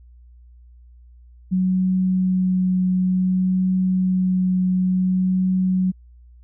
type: tone with vibrato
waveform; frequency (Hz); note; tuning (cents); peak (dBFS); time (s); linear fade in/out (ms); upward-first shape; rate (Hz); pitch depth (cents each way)
sine; 185; F#3; 0; -16; 1.51-5.92; 20; triangle; 0.56; 10
effects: added 60 Hz sine -44 dBFS peak until 6.43 s